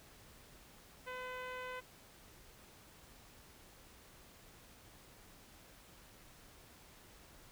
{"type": "tone with low-pass filter", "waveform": "10% pulse", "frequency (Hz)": 506, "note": "B4", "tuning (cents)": 42, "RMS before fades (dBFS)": -45, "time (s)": [1.06, 1.81], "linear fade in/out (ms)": 20, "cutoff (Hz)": 2400, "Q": 0.63, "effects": ["pink hiss -60 dBFS RMS until 7.51 s"]}